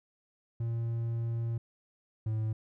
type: tone pair in turn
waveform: triangle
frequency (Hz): 115.8 / 109.58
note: A#2 / A2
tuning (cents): -11 / -7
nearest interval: minor second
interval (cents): 96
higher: first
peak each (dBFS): -28 / -27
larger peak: second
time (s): 0.6-1.58 / 2.26-2.53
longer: first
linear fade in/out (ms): 5
effects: none